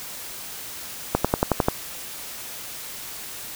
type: accelerating click train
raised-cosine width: 1 ms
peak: -3 dBFS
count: 7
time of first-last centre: 1.15-1.684 s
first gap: 96 ms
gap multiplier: 0.97
effects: white hiss -36 dBFS RMS until 3.55 s